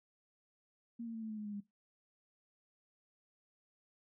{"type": "tone with pitch steps", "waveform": "sine", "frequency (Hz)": [233.1, 228.6, 224.1, 219.8, 215.5, 211.3, 207.2, 203.2], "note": ["A#3", "A#3", "A3", "A3", "A3", "G#3", "G#3", "G#3"], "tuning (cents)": [0, -34, 32, -2, -36, 30, -4, -38], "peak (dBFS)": -40, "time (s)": [0.99, 1.606], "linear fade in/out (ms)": 10, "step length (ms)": 77, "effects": ["noise-tail reverb RT60 0.2 s tail -19 dB re dry"]}